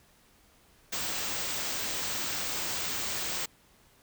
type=band-stop noise; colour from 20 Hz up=white; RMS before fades=-33 dBFS; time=0.92-3.46 s; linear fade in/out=10 ms; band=8600 to 15000 Hz; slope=96 dB/octave; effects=pink hiss -62 dBFS RMS until 4.02 s